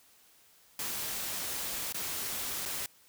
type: noise with dropouts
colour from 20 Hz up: white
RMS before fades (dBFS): -36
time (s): 0.79-2.86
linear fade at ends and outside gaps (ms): 2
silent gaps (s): 1.925-1.944 / 2.654-2.658
effects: white hiss -62 dBFS RMS until 3.08 s